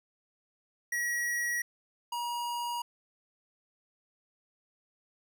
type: tone pair in turn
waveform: square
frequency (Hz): 1913 / 954.8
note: A#6 / A#5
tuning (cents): +44 / +41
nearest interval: octave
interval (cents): 1203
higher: first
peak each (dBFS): -30 / -33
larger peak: first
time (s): 0.92-1.62 / 2.12-2.82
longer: neither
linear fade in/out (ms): 5
effects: none